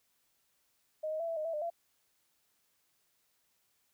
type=tone with pitch steps; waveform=sine; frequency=621 / 626 / 669 / 661 / 617 / 660 / 602 / 679 Hz; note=D#5 / D#5 / E5 / E5 / D#5 / E5 / D5 / F5; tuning=-3 / +10 / +25 / +5 / -15 / +2 / +43 / -49 cents; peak=-33 dBFS; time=1.03-1.702 s; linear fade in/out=10 ms; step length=84 ms; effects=white hiss -75 dBFS RMS until 3.93 s